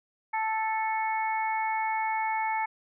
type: harmonic tone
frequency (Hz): 440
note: A4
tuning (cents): 0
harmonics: 2 / 3 / 4 / 5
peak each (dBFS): -27 / -41 / -38 / -34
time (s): 0.33-2.66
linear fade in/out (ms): 10
effects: none